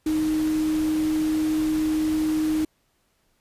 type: tone in noise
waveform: sine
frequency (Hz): 311.1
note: D#4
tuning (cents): 0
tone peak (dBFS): -20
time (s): 0.06-2.65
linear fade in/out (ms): 5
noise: pink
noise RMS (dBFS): -37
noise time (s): 0.06-2.65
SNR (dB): +14
effects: pink hiss -68 dBFS RMS until 3.4 s + resampled to 32000 Hz